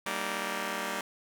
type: chord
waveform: 5% pulse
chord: Eb major seventh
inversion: first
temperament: just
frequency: 194.45 / 233.3 / 291.7 / 311.1 Hz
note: G3 / Bb3 / D4 / Eb4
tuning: -14 / +2 / -12 / 0 cents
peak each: -25 / -26 / -31 / -29 dBFS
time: 0.06-1.01 s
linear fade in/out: 2 ms
effects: none